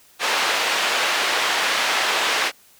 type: band-pass noise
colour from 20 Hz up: white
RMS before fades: -21 dBFS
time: 0.19-2.52 s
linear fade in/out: 50 ms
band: 510 to 3100 Hz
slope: 12 dB/octave
effects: white hiss -53 dBFS RMS until 2.79 s